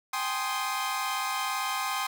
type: chord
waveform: sawtooth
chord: Ab major seventh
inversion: third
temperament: equal with one note detuned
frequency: 784 / 841.7 / 1046.5 / 1244.5 Hz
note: G5 / Ab5 / C6 / Eb6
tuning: 0 / +23 / 0 / 0 cents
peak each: -31 / -34 / -28 / -31 dBFS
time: 0.13-2.07 s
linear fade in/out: 5 ms
effects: none